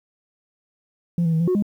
sine tone with pitch steps, 171.6 / 164.5 / 160.6 / 169.1 / 366 / 205.3 Hz, F3 / E3 / E3 / E3 / F#4 / G#3, -30 / -3 / -45 / +44 / -19 / -20 cents, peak -15 dBFS, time 1.18-1.624 s, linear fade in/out 2 ms, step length 74 ms, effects tanh soft clip ceiling -15 dBFS + 9-bit

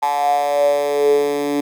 10% pulse tone with high-pass filter sweep, 144.2 Hz, D3, 31 cents flat, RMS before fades -17 dBFS, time 0.02-1.61 s, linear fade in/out 10 ms, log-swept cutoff 860 to 310 Hz, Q 9.9, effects none

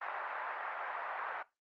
pink band-pass noise, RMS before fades -40 dBFS, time 0.01-1.43 s, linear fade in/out 10 ms, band 730 to 1800 Hz, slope 24 dB/octave, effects noise-tail reverb RT60 0.2 s tail -18 dB re dry + Opus 32 kbps

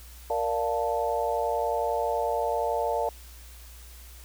sine chord, Bb major seventh, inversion none, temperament equal, 466.2 / 587.3 / 698.5 / 880 Hz, Bb4 / D5 / F5 / A5, 0 / 0 / 0 / 0 cents, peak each -30 dBFS, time 0.3-3.09 s, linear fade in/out 2 ms, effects added 60 Hz sine -45 dBFS peak until 4.24 s + white hiss -51 dBFS RMS until 4.24 s

